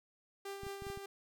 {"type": "tone with tremolo", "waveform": "sawtooth", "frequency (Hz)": 395.8, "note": "G4", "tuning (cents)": 17, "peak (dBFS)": -37, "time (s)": [0.45, 1.06], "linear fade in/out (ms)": 5, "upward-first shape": "sine", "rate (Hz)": 5, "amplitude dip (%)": 45}
{"type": "clicks", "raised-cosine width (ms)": 5, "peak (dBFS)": -36, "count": 6, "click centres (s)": [0.634, 0.667, 0.822, 0.868, 0.901, 0.974]}
{"effects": []}